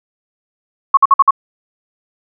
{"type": "tone bursts", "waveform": "sine", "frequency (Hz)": 1100, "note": "C#6", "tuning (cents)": -14, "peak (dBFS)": -3, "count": 5, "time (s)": [0.94, 1.308], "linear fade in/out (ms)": 5, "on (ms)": 32, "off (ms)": 52, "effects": []}